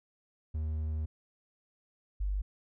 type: tone pair in turn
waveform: triangle / sine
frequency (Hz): 77.78 / 49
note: D#2 / G1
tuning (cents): 0 / 0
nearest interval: minor sixth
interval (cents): 800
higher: first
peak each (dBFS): -29 / -29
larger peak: neither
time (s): 0.54-1.06 / 2.2-2.42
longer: first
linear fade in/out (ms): 10
effects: none